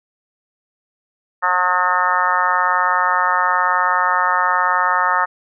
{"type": "harmonic tone", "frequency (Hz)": 181, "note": "F#3", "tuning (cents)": -38, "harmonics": [3, 4, 5, 6, 7, 8, 9, 10], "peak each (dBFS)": [-30, -25, -20, -22, -18, -25, -28, -22], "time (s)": [1.42, 5.26], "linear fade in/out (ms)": 20, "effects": []}